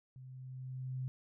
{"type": "tone with level ramp", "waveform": "sine", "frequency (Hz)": 129.4, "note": "C3", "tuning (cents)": -19, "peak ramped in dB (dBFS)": [-49, -35], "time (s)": [0.16, 1.08], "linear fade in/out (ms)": 0, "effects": []}